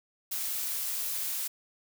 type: noise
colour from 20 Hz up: blue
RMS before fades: -33 dBFS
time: 0.31-1.48 s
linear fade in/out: 10 ms
effects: none